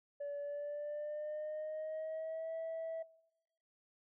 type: tone with pitch glide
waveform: sine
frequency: 574 to 651.8 Hz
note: D5 to E5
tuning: -40 to -20 cents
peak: -37 dBFS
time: 0.2-3.03 s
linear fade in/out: 10 ms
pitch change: +220 cents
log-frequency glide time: 0.4-2.54 s
effects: noise-tail reverb RT60 0.9 s tail -22 dB re dry + tanh soft clip ceiling -37 dBFS